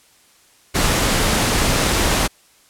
pink noise, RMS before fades -17 dBFS, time 0.74-2.28 s, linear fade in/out 20 ms, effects white hiss -53 dBFS RMS until 2.69 s + low-pass 11000 Hz 12 dB/octave

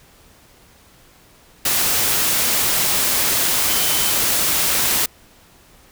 sine tone in noise, 3064 Hz, G7, 40 cents flat, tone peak -28 dBFS, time 3.69-4.1 s, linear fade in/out 5 ms, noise white, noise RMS -18 dBFS, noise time 1.65-5.06 s, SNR -13 dB, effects pink hiss -50 dBFS RMS until 5.91 s

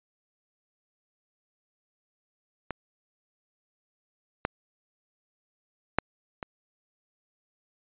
clicks, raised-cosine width 0.5 ms, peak -16 / -10 / -6 / -19 dBFS, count 4, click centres 2.707 / 4.451 / 5.986 / 6.428 s, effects resampled to 8000 Hz

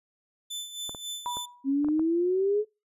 sawtooth tone with tremolo, 3520 Hz, A7, in tune, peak -29 dBFS, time 0.5-1.46 s, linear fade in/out 10 ms, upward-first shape sine, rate 3.7 Hz, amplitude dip 65%
clicks, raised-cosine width 1 ms, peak -26 dBFS, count 6, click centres 0.894 / 0.948 / 1.37 / 1.846 / 1.886 / 1.995 s
sine tone with exponential decay, 975 Hz, B5, 23 cents flat, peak -27 dBFS, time 1.26-1.72 s, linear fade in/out 0 ms, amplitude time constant 100 ms
sine exponential sweep, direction up, 267.3 to 430 Hz, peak -22 dBFS, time 1.64-2.65 s, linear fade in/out 50 ms
effects noise-tail reverb RT60 0.3 s tail -26 dB re dry + resampled to 32000 Hz

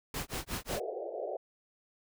pink noise with tremolo, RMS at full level -35 dBFS, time 0.14-0.8 s, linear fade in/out 2 ms, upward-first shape sine, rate 5.5 Hz, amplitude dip 100%
white band-pass noise, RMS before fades -38 dBFS, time 0.69-1.37 s, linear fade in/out 5 ms, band 360 to 720 Hz, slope 96 dB/octave
effects none

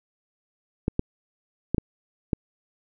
clicks, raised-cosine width 3 ms, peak -9 dBFS, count 5, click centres 0.881 / 0.994 / 1.746 / 1.782 / 2.332 s, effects none

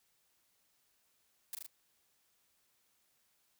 blue noise with echo, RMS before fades -41 dBFS, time 1.53-1.55 s, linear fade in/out 2 ms, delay 38 ms, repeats 3, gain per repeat -2 dB, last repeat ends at 1.664 s, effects white hiss -75 dBFS RMS until 3.59 s

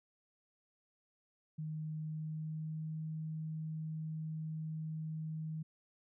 sine tone with pitch glide, 155.56 to 157.46 Hz, D#3 to D#3, 0 to +21 cents, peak -38 dBFS, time 1.58-5.63 s, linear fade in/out 10 ms, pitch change +21 cents, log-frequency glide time 2.03-3 s, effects none

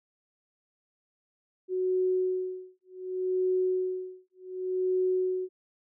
sine tone with tremolo, 370 Hz, F#4, in tune, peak -23 dBFS, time 1.68-5.49 s, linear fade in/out 50 ms, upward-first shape sine, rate 0.67 Hz, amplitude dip 100%, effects none

